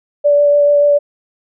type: tone with vibrato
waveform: sine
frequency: 580 Hz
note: D5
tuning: 22 cents flat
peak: -7 dBFS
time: 0.24-0.99 s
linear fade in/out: 20 ms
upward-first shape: sine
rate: 6.9 Hz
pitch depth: 10 cents each way
effects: none